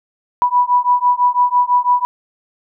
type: beating tone pair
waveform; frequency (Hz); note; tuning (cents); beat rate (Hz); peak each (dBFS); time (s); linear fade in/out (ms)
sine; 980 / 986; B5 / B5; -14 / -3; 6; -14; 0.42-2.05; 0
effects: none